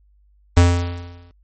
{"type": "tone with exponential decay", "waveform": "square", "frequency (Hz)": 87.31, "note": "F2", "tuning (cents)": 0, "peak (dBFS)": -7, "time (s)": [0.57, 1.31], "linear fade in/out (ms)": 0, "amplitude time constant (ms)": 160, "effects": ["added 50 Hz sine -52 dBFS peak until 1.43 s", "MP3 32 kbps"]}